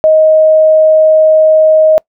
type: tone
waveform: sine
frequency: 627 Hz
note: D#5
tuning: 13 cents sharp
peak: -3 dBFS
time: 0.04-1.98 s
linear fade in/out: 0 ms
effects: noise-tail reverb RT60 0.1 s tail -25 dB re dry